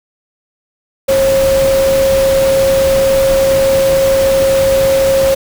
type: tone in noise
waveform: sine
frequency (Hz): 540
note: C#5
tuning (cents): -45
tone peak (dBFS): -8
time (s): 1.08-5.35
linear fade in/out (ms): 10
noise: pink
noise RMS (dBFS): -20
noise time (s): 1.08-5.35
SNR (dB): +9
effects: none